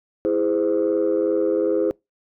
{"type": "chord", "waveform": "sine", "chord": "E augmented", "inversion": "none", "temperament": "just", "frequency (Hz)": [329.6, 412, 515], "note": ["E4", "G#4", "B#4"], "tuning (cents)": [0, -14, -28], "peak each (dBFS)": -21, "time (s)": [0.25, 1.91], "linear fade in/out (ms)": 0, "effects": ["noise-tail reverb RT60 0.2 s tail -26 dB re dry", "tanh soft clip ceiling -12 dBFS"]}